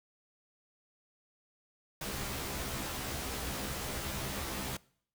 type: noise with comb filter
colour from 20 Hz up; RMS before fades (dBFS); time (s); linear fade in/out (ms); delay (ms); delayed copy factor
pink; -38; 2.01-4.77; 5; 15; +0.95
effects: noise-tail reverb RT60 0.6 s tail -23 dB re dry